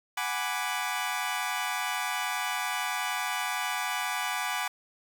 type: chord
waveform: 20% pulse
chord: G# half-diminished seventh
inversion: third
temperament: equal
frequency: 740 / 830.6 / 987.8 / 1174.7 Hz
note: F#5 / G#5 / B5 / D6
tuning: 0 / 0 / 0 / 0 cents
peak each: -30 dBFS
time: 0.17-4.68 s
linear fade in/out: 5 ms
effects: none